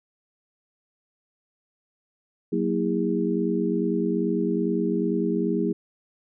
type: tone cluster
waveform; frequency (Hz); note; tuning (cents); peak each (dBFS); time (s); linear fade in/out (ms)
sine; 184.4 / 233.6 / 324.4 / 406.8; F#3 / A#3 / E4 / G#4; -6 / +4 / -28 / -36; -27; 2.52-5.73; 10
effects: none